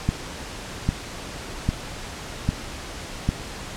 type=click train; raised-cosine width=5 ms; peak=-7 dBFS; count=5; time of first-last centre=0.09-3.29 s; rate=1.25 Hz; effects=pink hiss -35 dBFS RMS until 3.76 s + low-pass 8000 Hz 12 dB/octave